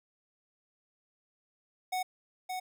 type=tone with echo; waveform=square; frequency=740 Hz; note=F#5; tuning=in tune; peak=-31 dBFS; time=1.92-2.03 s; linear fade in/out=10 ms; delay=570 ms; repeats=1; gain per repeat=-4 dB; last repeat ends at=2.6 s; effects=none